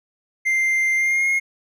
triangle tone with pitch glide, 2093 to 2149 Hz, C7 to C7, 0 to +46 cents, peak -15 dBFS, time 0.45-1.4 s, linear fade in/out 20 ms, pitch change +46 cents, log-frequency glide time 0.96-1.29 s, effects none

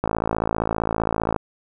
click train, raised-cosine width 1 ms, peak -7 dBFS, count 74, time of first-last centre 0.04-1.362 s, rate 55.2 Hz, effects none

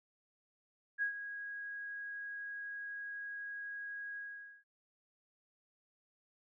sine tone with ADSR envelope, 1648 Hz, G#6, 14 cents flat, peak -30 dBFS, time 0.98-4.64 s, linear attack 42 ms, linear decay 100 ms, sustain -11 dB, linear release 470 ms, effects none

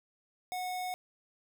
square tone, 732 Hz, F#5, 19 cents flat, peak -35 dBFS, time 0.52-0.94 s, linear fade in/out 0 ms, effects none

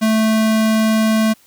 square tone, 219.6 Hz, A3, 3 cents flat, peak -13 dBFS, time 0.01-1.34 s, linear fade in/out 20 ms, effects white hiss -52 dBFS RMS until 1.46 s

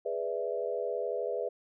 sine chord, E dominant seventh, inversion first, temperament equal, 415.3 / 493.9 / 587.3 / 659.3 Hz, G#4 / B4 / D5 / E5, 0 / 0 / 0 / 0 cents, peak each -36 / -34 / -38 / -37 dBFS, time 0.05-1.49 s, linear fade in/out 10 ms, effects none

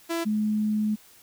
sawtooth / sine tone pair in turn, 334.4 / 213 Hz, E4 / G#3, +25 / +44 cents, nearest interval minor sixth, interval 781 cents, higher first, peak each -22 dBFS, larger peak neither, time 0.09-0.25 / 0.25-0.96 s, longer second, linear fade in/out 20 ms, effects white hiss -54 dBFS RMS until 1.22 s

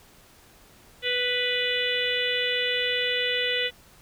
harmonic tone, 493.9 Hz, B4, in tune, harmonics 1 / 3 / 4 / 5 / 6 / 7 / 8, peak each -30 / -35 / -29 / -33 / -29 / -30 / -39 dBFS, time 1.02-3.71 s, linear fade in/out 50 ms, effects pink hiss -54 dBFS RMS until 4.01 s

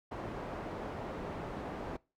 white low-pass noise, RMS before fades -41 dBFS, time 0.11-1.97 s, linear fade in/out 10 ms, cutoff 730 Hz, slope 12 dB/octave, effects noise-tail reverb RT60 0.3 s tail -23 dB re dry

